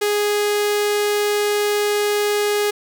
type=tone with notch filter; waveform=sawtooth; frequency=414.5 Hz; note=G#4; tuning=3 cents flat; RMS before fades=-19 dBFS; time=0.01-2.71 s; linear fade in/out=10 ms; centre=1000 Hz; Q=1.8; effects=none